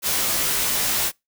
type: noise with comb filter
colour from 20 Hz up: white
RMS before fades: -22 dBFS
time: 0.02-1.12 s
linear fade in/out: 50 ms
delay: 16 ms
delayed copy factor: -0.8
effects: noise-tail reverb RT60 0.2 s tail -25 dB re dry